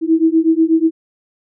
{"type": "beating tone pair", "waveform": "sine", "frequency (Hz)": [320, 328.2], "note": ["D#4", "E4"], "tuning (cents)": [49, -8], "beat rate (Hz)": 8.2, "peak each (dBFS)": -13, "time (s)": [0.01, 0.91], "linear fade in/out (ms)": 50, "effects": []}